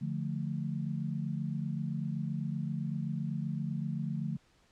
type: chord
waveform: sine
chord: D minor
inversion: none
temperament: equal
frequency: 146.83 / 174.61 / 220 Hz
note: D3 / F3 / A3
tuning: 0 / 0 / 0 cents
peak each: -35 / -37 / -38 dBFS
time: 0.01-4.37 s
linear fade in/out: 10 ms
effects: pink hiss -67 dBFS RMS until 4.71 s + low-pass 7000 Hz 12 dB/octave